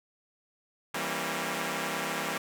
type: chord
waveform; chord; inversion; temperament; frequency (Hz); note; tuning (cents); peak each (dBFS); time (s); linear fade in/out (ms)
5% pulse; E diminished seventh; none; equal with one note detuned; 164.81 / 196 / 233.1 / 271; E3 / G3 / Bb3 / Db4; 0 / 0 / 0 / -39; -25; 0.94-2.38; 5
effects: none